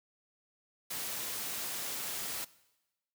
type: noise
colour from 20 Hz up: white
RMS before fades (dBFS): -38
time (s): 0.9-2.45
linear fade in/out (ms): 10
effects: noise-tail reverb RT60 1.0 s tail -20 dB re dry + high-pass 100 Hz 12 dB/octave